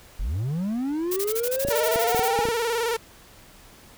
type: linear sweep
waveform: triangle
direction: up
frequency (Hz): 32.35 to 839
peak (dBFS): -22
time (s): 0.19-2.45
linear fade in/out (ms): 10
type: noise bursts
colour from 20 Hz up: blue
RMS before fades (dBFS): -29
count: 15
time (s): 1.11-2.286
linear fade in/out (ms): 10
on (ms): 56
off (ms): 24
type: clicks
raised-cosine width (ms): 2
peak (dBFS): -16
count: 8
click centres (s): 1.65 / 1.686 / 1.959 / 2.147 / 2.194 / 2.39 / 2.454 / 2.487
type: tone with vibrato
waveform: sawtooth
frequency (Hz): 462.5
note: A#4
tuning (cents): -14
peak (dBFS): -19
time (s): 1.7-2.97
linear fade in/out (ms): 10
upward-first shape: square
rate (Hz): 19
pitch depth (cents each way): 57
effects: pink hiss -50 dBFS RMS until 3.97 s